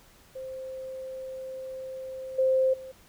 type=tone with level steps; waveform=sine; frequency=523.3 Hz; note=C5; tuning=in tune; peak=-35 / -20 / -39 dBFS; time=0.35-2.92 s; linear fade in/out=10 ms; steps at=2.38 / 2.73 s; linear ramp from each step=10 ms; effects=pink hiss -57 dBFS RMS until 3.08 s